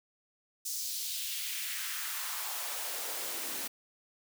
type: noise with high-pass filter sweep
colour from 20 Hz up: white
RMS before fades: -37 dBFS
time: 0.65-3.68 s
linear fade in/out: 10 ms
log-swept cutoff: 5900 to 240 Hz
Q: 1.7
effects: none